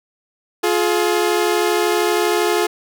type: tone pair together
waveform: sawtooth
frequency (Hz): 351.5 / 424.2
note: F4 / G#4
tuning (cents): +11 / +37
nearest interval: minor third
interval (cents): 326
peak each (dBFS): -14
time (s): 0.63-2.67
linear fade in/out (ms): 10
effects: none